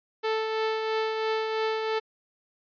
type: tone with tremolo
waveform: sawtooth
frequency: 440 Hz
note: A4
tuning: in tune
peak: -20 dBFS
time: 0.23-2 s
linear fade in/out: 20 ms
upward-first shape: triangle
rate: 3 Hz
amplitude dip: 40%
effects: resampled to 11025 Hz

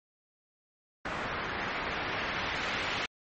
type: noise with low-pass filter sweep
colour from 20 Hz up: white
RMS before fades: -34 dBFS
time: 1.05-3.06 s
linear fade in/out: 5 ms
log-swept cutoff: 1500 to 2600 Hz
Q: 1.1
effects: MP3 32 kbps

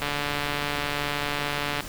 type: click train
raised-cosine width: 0.3 ms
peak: -11 dBFS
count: 260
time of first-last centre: 0.02-1.806 s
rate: 145 Hz
effects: pink hiss -38 dBFS RMS until 1.88 s

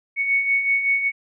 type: beating tone pair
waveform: sine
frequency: 2217 / 2222.3 Hz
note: C#7 / C#7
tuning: 0 / +4 cents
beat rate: 5.3 Hz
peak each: -26 / -18 dBFS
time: 0.16-1.12 s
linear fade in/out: 50 ms
effects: none

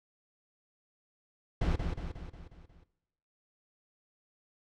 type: noise with echo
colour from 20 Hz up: brown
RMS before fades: -29 dBFS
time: 1.61-1.76 s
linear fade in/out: 5 ms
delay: 180 ms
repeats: 6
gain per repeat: -5 dB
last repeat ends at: 2.84 s
effects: noise-tail reverb RT60 1.0 s tail -18 dB re dry + low-pass 5000 Hz 12 dB/octave

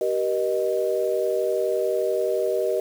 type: tone cluster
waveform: sine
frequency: 385.9 / 477.5 / 618 Hz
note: G4 / A#4 / D#5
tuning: -27 / +42 / -12 cents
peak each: -25 dBFS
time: 0.01-2.8 s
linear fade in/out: 2 ms
effects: 7-bit

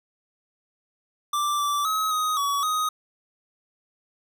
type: tone with pitch steps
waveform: square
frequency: 1176 / 1165 / 1278 / 1253 / 1132 / 1252 Hz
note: D6 / D6 / D#6 / D#6 / C#6 / D#6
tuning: +2 / -14 / +46 / +12 / +36 / +10 cents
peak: -23 dBFS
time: 1.33-2.89 s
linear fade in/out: 5 ms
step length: 260 ms
effects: none

